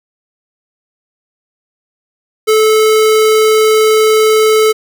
square tone, 434.7 Hz, A4, 21 cents flat, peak -7 dBFS, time 2.47-4.73 s, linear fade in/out 20 ms, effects none

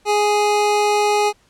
square tone pair together, 415.8 / 831.6 Hz, G#4 / G#5, +2 / +2 cents, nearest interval octave, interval 1200 cents, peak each -18 dBFS, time 0.05-1.33 s, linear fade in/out 50 ms, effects pink hiss -57 dBFS RMS until 1.49 s + low-pass 9000 Hz 12 dB/octave

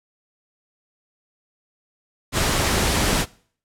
pink noise, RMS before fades -20 dBFS, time 2.32-3.26 s, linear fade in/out 50 ms, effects noise-tail reverb RT60 0.5 s tail -22 dB re dry + low-pass 11000 Hz 12 dB/octave

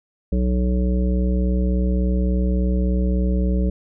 harmonic tone, 61.74 Hz, B1, in tune, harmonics 1 / 3 / 5 / 7 / 9, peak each -18 / -22 / -30 / -31 / -33 dBFS, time 0.32-3.7 s, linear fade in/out 5 ms, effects none

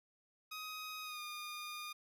15% pulse tone with pitch glide, 1257 to 1216.3 Hz, D#6 to D#6, +17 to -40 cents, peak -37 dBFS, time 0.51-1.93 s, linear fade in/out 10 ms, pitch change -57 cents, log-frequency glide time 1.03-1.21 s, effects none

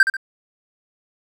triangle tone with echo, 1569 Hz, G6, 1 cent sharp, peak -6 dBFS, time 0-0.03 s, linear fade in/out 2 ms, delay 69 ms, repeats 2, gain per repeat -8 dB, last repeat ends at 0.168 s, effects none

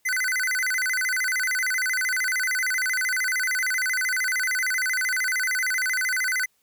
square tone with vibrato, 1754 Hz, A6, 6 cents flat, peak -23 dBFS, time 0.05-6.46 s, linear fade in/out 10 ms, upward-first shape square, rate 13 Hz, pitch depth 260 cents each way, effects white hiss -68 dBFS RMS until 6.62 s

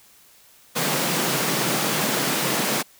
pink high-pass noise, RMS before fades -23 dBFS, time 0.75-2.83 s, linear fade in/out 20 ms, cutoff 130 Hz, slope 96 dB/octave, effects white hiss -53 dBFS RMS until 2.99 s

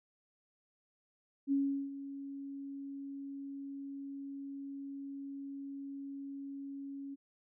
sine tone with ADSR envelope, 277.2 Hz, C#4, in tune, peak -27 dBFS, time 1.47-7.16 s, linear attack 49 ms, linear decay 380 ms, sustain -14 dB, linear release 26 ms, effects none

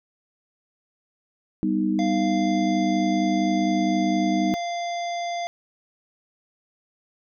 sine chord, G augmented, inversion none, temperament equal, 196 / 246.9 / 311.1 Hz, G3 / B3 / D#4, 0 / 0 / 0 cents, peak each -24 / -27 / -23 dBFS, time 1.63-4.54 s, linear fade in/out 0 ms
harmonic tone, 693 Hz, F5, 14 cents flat, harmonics 1 / 3 / 5 / 7 / 9, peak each -26 / -36 / -40 / -43 / -45 dBFS, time 1.99-5.47 s, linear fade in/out 0 ms
effects none

